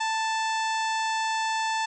harmonic tone with a mistuned harmonic, 880 Hz, A5, in tune, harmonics 1 / 2 / 3 / 4 / 5 / 6 / 7 / 8 / 9, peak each -26 / -32 / -36 / -38 / -40 / -42 / -43 / -44 / -45 dBFS, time 0-1.86 s, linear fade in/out 10 ms, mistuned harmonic 1, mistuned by +16 cents, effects none

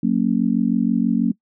sine chord, F# major, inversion none, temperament just, 185 / 231.2 / 277.5 Hz, F#3 / A#3 / C#4, 0 / -14 / +2 cents, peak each -21 / -18 / -22 dBFS, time 0.03-1.32 s, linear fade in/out 5 ms, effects noise-tail reverb RT60 0.1 s tail -23 dB re dry

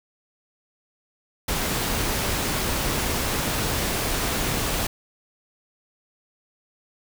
pink noise, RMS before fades -25 dBFS, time 1.48-4.87 s, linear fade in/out 5 ms, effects none

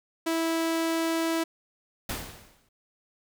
sawtooth tone, 327.9 Hz, E4, 9 cents flat, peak -21 dBFS, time 0.26-1.44 s, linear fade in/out 10 ms
pink noise with exponential decay, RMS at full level -30 dBFS, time 2.09-2.69 s, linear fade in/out 5 ms, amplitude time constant 130 ms
effects none

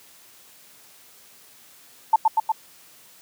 sine tone with echo, 886 Hz, A5, 12 cents sharp, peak -11 dBFS, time 2.13-2.16 s, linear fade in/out 5 ms, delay 120 ms, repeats 3, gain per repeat -2 dB, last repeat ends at 2.52 s, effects white hiss -51 dBFS RMS until 3.21 s + high-pass 100 Hz 12 dB/octave

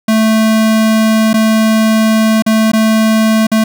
square tone with dropouts, 220 Hz, A3, in tune, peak -8 dBFS, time 0.08-3.64 s, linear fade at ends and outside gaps 5 ms, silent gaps 1.332-1.34 / 2.423-2.463 / 2.718-2.733 / 3.469-3.516 s, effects none

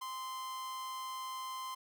45% pulse tone with amplitude modulation, 1039 Hz, C6, 12 cents flat, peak -38 dBFS, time 0.01-1.75 s, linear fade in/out 10 ms, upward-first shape sine, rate 226 Hz, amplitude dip 35%, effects none

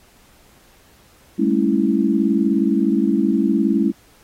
sine chord, A dominant seventh, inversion third, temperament equal with one note detuned, 200.7 / 220 / 277.2 / 329.6 Hz, G3 / A3 / C#4 / E4, +41 / 0 / 0 / 0 cents, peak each -20 dBFS, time 1.38-3.92 s, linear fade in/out 20 ms, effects pink hiss -53 dBFS RMS until 4.23 s + AAC 48 kbps

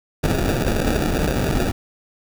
pink noise with sample-and-hold, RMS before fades -20 dBFS, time 0.23-1.72 s, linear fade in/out 10 ms, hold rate 1050 Hz, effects none

